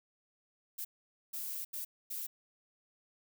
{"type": "noise bursts at uneven times", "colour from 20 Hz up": "violet", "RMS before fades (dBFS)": -40, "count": 4, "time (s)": [[0.78, 0.85], [1.33, 1.65], [1.73, 1.85], [2.1, 2.27]], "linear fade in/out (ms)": 10, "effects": []}